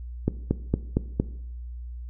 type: click train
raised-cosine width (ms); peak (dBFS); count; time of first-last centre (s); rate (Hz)
3; -8; 5; 0.28-1.2; 4.35
effects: noise-tail reverb RT60 0.7 s tail -17 dB re dry + added 60 Hz sine -34 dBFS peak until 2.09 s